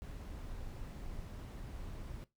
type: noise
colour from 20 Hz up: brown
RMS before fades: -45 dBFS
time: 0.02-2.24 s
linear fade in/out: 0 ms
effects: noise-tail reverb RT60 0.2 s tail -18 dB re dry